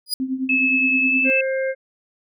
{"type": "tone with exponential growth", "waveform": "sawtooth", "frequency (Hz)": 4922, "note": "D#8", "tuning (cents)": -20, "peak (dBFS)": -14, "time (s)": [0.06, 0.14], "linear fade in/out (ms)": 5, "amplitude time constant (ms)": 17}
{"type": "tone with tremolo", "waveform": "sine", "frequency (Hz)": 261.6, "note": "C4", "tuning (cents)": 0, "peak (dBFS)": -18, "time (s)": [0.2, 1.3], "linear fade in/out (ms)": 0, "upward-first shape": "triangle", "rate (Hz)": 9.6, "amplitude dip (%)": 80}
{"type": "tone with pitch glide", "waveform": "sine", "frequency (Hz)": [2600, 2629], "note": ["E7", "E7"], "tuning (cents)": [-24, -5], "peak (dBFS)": -16, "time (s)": [0.49, 1.41], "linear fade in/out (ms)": 5, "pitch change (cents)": 19, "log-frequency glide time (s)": [1, 1.2]}
{"type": "harmonic tone", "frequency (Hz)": 530, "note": "C5", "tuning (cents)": 22, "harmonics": [1, 3, 4], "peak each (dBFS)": [-20, -30, -32], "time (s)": [1.24, 1.75], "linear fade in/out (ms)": 50}
{"effects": []}